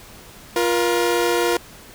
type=tone pair together; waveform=sawtooth; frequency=349.2 / 475.8 Hz; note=F4 / A#4; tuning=0 / +35 cents; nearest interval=perfect fourth; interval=535 cents; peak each=-16 dBFS; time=0.56-1.57 s; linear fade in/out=2 ms; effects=pink hiss -43 dBFS RMS until 1.94 s